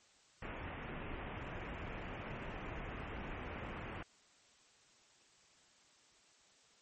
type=low-pass noise; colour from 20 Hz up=pink; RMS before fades=-45 dBFS; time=0.42-4.03 s; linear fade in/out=5 ms; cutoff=2800 Hz; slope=48 dB/octave; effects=white hiss -67 dBFS RMS until 6.81 s + MP3 32 kbps